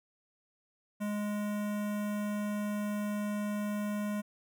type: tone with notch filter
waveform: square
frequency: 207.7 Hz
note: G#3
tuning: in tune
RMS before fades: -34 dBFS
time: 1-4.22 s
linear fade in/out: 20 ms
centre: 4400 Hz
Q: 0.91
effects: none